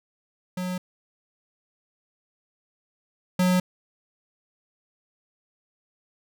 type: tone pair in turn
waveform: square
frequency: 182.2 / 182.2 Hz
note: F#3 / F#3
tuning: -26 / -26 cents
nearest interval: unison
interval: 0 cents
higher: neither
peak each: -28 / -19 dBFS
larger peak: second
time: 0.57-0.78 / 3.39-3.6 s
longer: neither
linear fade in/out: 5 ms
effects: none